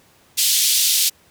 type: band-pass noise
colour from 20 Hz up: pink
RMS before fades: -17 dBFS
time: 0.37-1.1 s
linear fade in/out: 20 ms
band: 3300 to 16000 Hz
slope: 24 dB/octave
effects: pink hiss -54 dBFS RMS until 1.3 s + high-pass 80 Hz 12 dB/octave